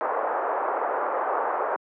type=band-pass noise; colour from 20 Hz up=pink; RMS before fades=-26 dBFS; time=0.01-1.76 s; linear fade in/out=0 ms; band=470 to 1300 Hz; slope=24 dB/octave; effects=high-pass 300 Hz 12 dB/octave + low-pass 2000 Hz 12 dB/octave